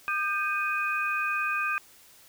sine tone cluster, 1211 / 1574 / 2492 Hz, D#6 / G6 / D#7, -47 / +7 / +2 cents, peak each -30 dBFS, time 0.08-1.78 s, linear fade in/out 0 ms, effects white hiss -55 dBFS RMS until 2.28 s

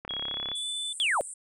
click train, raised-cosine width 0.5 ms, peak -23 dBFS, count 17, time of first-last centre 0.05-0.516 s, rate 34.3 Hz
sine tone with pitch glide, 3312 to 3509 Hz, G#7 to A7, -5 to -5 cents, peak -31 dBFS, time 0.09-0.93 s, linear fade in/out 5 ms, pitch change +100 cents, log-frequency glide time 0.22-0.69 s
white band-pass noise, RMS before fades -41 dBFS, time 0.55-1.34 s, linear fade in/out 5 ms, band 8100 to 9300 Hz, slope 96 dB/octave
sine linear sweep, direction down, 3535 to 466.2 Hz, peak -23 dBFS, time 1-1.21 s, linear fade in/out 0 ms
effects none

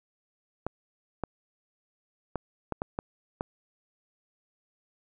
clicks, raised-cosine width 1 ms, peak -16 dBFS, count 7, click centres 0.666 / 1.237 / 2.357 / 2.723 / 2.819 / 2.989 / 3.409 s, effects none

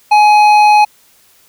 sine tone with hard clipping, 840 Hz, G#5, 19 cents sharp, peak -6 dBFS, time 0.11-0.85 s, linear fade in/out 10 ms, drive 9 dB, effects white hiss -49 dBFS RMS until 1.48 s

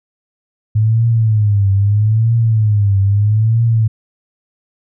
sine tone with vibrato, 106.5 Hz, G#2, 44 cents sharp, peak -9 dBFS, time 0.75-3.88 s, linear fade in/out 10 ms, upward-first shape triangle, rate 0.78 Hz, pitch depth 160 cents each way, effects none

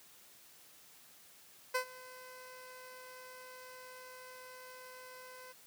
15% pulse tone with ADSR envelope, 509 Hz, C5, 48 cents flat, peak -23 dBFS, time 1.74-5.53 s, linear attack 12 ms, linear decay 91 ms, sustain -21 dB, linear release 17 ms, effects white hiss -60 dBFS RMS until 5.66 s + high-pass 80 Hz 12 dB/octave

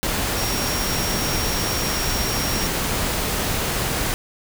sine tone in noise, 5588 Hz, F8, in tune, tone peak -28 dBFS, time 0.37-2.67 s, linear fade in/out 0 ms, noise pink, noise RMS -23 dBFS, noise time 0.03-4.14 s, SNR -8 dB, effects none

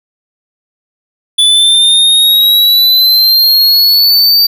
square exponential sweep, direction up, 3459 to 4646 Hz, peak -5 dBFS, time 1.38-4.47 s, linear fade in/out 10 ms, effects none

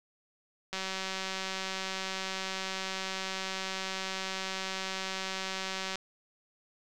click train, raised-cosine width 0.2 ms, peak -18 dBFS, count 994, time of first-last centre 0.73-5.956 s, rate 190 Hz, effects none

